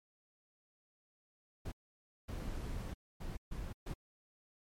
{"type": "noise bursts at uneven times", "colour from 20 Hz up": "brown", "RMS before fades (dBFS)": -41, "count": 5, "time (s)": [[1.65, 1.72], [2.28, 2.94], [3.2, 3.37], [3.51, 3.73], [3.86, 3.94]], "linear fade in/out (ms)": 10, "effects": ["MP3 64 kbps"]}